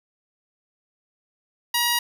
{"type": "tone with notch filter", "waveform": "5% pulse", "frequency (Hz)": 955, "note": "A#5", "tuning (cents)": 42, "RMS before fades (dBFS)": -22, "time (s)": [1.74, 1.99], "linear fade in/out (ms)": 5, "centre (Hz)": 7700, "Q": 1.2, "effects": []}